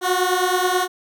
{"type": "beating tone pair", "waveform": "15% pulse", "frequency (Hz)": [360.6, 369.9], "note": ["F#4", "F#4"], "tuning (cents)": [-45, 0], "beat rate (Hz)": 9.3, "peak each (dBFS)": -14, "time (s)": [0.01, 0.88], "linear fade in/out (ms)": 50, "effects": []}